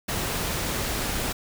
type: noise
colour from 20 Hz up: pink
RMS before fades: -28 dBFS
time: 0.08-1.33 s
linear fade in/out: 10 ms
effects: none